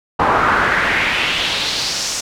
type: noise with band-pass filter sweep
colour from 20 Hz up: brown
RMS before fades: -17 dBFS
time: 0.19-2.21 s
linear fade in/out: 10 ms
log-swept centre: 1000 to 6600 Hz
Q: 2.6
effects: none